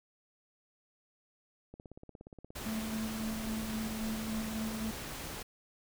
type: click train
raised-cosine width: 2 ms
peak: -35 dBFS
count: 14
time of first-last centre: 1.74-2.505 s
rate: 17 Hz
type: noise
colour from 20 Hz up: pink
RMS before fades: -42 dBFS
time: 2.55-5.43 s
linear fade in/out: 10 ms
type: tone with tremolo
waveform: triangle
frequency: 220 Hz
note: A3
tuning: in tune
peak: -32 dBFS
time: 2.66-4.91 s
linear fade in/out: 0 ms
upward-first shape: square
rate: 3.7 Hz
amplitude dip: 35%
effects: none